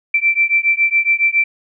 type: beating tone pair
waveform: sine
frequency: 2337 / 2344.2 Hz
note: D7 / D7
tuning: -9 / -4 cents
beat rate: 7.2 Hz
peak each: -15 dBFS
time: 0.14-1.44 s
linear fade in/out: 5 ms
effects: none